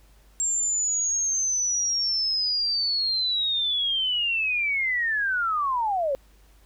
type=linear sweep; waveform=sine; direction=down; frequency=7459 to 523.3 Hz; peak=-22 dBFS; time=0.4-6.15 s; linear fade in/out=0 ms; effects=added 50 Hz sine -53 dBFS peak until 6.65 s + pink hiss -61 dBFS RMS until 6.65 s